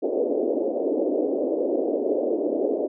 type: band-pass noise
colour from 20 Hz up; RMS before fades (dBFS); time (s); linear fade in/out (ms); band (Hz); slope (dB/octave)
white; -24; 0.02-2.88; 20; 270 to 580; 48
effects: none